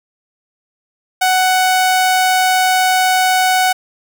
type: tone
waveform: sawtooth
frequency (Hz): 744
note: F#5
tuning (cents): +9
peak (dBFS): -7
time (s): 1.21-3.73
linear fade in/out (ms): 10
effects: none